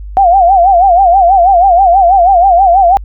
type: tone with vibrato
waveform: sine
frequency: 735 Hz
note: F#5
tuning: 12 cents flat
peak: -3 dBFS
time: 0.17-2.97 s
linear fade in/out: 0 ms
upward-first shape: sine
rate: 6.2 Hz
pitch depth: 140 cents each way
effects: added 50 Hz sine -22 dBFS peak until 3.04 s